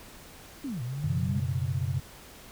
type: linear two-way sweep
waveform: sine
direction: down then up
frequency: 299.4 to 115.9 to 207.3 Hz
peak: -31 dBFS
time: 0.64-1.4 s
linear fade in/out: 5 ms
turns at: 0.82 s
type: chord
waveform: sine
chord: F# suspended fourth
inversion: none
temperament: equal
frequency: 92.5 / 123.47 / 138.59 Hz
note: F#2 / B2 / C#3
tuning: 0 / 0 / 0 cents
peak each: -31 dBFS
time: 1.04-2 s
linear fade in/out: 5 ms
effects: pink hiss -49 dBFS RMS until 2.51 s